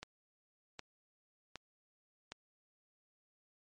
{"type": "click train", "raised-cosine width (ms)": 0.2, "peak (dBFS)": -26, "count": 4, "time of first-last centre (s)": [0.03, 2.32], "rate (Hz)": 1.31, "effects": ["MP3 48 kbps"]}